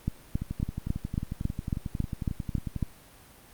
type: two click trains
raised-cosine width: 5 ms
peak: -14 / -19 dBFS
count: 11 / 27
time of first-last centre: 0.08-2.827 / 0.42-2.762 s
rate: 3.64 / 11.1 Hz
effects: pink hiss -53 dBFS RMS until 3.53 s + Opus 32 kbps